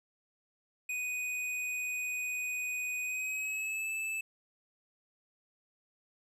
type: tone with pitch glide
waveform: square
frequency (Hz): 2489 to 2626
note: D#7 to E7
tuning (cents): 0 to -7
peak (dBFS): -34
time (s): 0.89-4.21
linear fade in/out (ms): 5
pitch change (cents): +93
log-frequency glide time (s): 3.03-3.9
effects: low-pass 12000 Hz 12 dB/octave + 12-bit